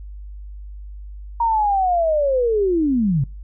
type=linear sweep; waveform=sine; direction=down; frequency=943 to 125.8 Hz; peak=-15 dBFS; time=1.4-3.24 s; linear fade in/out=5 ms; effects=noise-tail reverb RT60 0.3 s tail -26 dB re dry + added 50 Hz sine -32 dBFS peak until 3.43 s